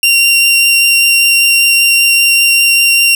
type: tone with vibrato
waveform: sawtooth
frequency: 2763 Hz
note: F7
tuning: 19 cents flat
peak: -3 dBFS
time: 0.03-3.15 s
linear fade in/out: 2 ms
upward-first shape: triangle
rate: 5.1 Hz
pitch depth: 8 cents each way
effects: none